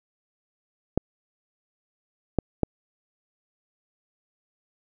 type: clicks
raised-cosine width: 2 ms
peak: -7 dBFS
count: 3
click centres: 0.976 / 2.387 / 2.633 s
effects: none